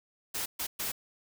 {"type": "noise bursts at uneven times", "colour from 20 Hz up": "white", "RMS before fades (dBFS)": -34, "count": 3, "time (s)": [[0.34, 0.46], [0.59, 0.67], [0.79, 0.92]], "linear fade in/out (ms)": 10, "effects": []}